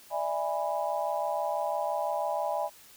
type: chord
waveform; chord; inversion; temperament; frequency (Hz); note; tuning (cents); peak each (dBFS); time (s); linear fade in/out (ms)
sine; E dominant seventh; third; just; 593.3 / 659.3 / 824.1 / 988.9; D5 / E5 / G#5 / B5; +18 / 0 / -14 / +2; -33 / -33 / -32 / -36; 0.1-2.7; 50
effects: white hiss -54 dBFS RMS until 2.96 s